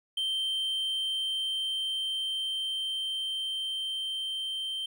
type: tone with level ramp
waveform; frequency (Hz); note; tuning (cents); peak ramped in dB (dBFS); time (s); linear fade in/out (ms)
triangle; 3128; G7; -4; -26 to -30; 0.17-4.86; 5
effects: none